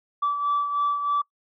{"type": "beating tone pair", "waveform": "sine", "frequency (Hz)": [1156, 1159.2], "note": ["D6", "D6"], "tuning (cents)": [-28, -23], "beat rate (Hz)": 3.2, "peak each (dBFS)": [-21, -29], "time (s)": [0.22, 1.22], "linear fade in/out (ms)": 10, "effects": ["noise-tail reverb RT60 0.1 s tail -25 dB re dry", "tanh soft clip ceiling -17 dBFS"]}